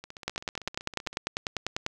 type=two click trains; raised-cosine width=0.2 ms; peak=-24 / -11 dBFS; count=18 / 17; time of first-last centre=0.04-1.13 / 0.28-1.864 s; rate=15.6 / 10.1 Hz; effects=none